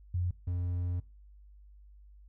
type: tone pair in turn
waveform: sine / triangle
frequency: 89 / 88.63 Hz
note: F2 / F2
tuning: +33 / +26 cents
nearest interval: unison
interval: 7 cents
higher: first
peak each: -28 dBFS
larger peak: neither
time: 0.14-0.31 / 0.47-1 s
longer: second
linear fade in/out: 5 ms
effects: noise-tail reverb RT60 0.3 s tail -21 dB re dry + added 50 Hz sine -52 dBFS peak until 2.28 s